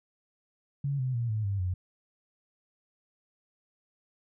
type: tone with pitch steps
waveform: sine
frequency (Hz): 140.4 / 128.75 / 118.06 / 108.26 / 99.28 / 91.04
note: C#3 / C3 / A#2 / A2 / G2 / F#2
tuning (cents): +22 / -28 / +22 / -28 / +22 / -28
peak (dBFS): -27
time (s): 0.84-1.74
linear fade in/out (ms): 5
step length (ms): 150
effects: none